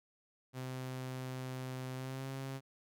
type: tone with pitch glide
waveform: sawtooth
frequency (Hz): 129.2 to 134.3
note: C3 to C3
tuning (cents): -21 to +46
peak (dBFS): -36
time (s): 0.53-2.61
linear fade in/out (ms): 50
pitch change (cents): +67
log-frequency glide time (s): 1.94-2.28
effects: none